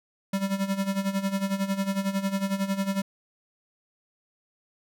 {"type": "tone with tremolo", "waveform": "square", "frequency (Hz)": 195.3, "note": "G3", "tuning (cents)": -6, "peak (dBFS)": -23, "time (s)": [0.33, 3.02], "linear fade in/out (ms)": 5, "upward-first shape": "sine", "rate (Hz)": 11, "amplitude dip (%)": 75, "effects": []}